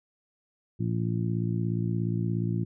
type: harmonic tone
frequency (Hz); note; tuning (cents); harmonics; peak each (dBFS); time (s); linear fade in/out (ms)
57; A#1; -38; 2 / 3 / 4 / 5 / 6; -28 / -30 / -36 / -39 / -37; 0.79-2.65; 20
effects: none